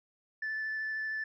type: tone with vibrato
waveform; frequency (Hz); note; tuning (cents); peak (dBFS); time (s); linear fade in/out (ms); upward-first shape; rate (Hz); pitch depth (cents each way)
sine; 1751; A6; -9; -31; 0.42-1.24; 5; sine; 13; 9
effects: tanh soft clip ceiling -30 dBFS